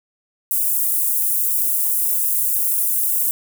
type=high-pass noise; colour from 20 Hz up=white; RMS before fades=-19 dBFS; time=0.51-3.31 s; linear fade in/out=0 ms; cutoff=9700 Hz; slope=24 dB/octave; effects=none